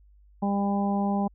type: harmonic tone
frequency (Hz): 200.3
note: G3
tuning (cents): +38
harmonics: 1 / 2 / 3 / 4 / 5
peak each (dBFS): -24 / -36 / -35 / -30 / -38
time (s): 0.42-1.28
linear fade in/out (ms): 10
effects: added 50 Hz sine -53 dBFS peak until 1.34 s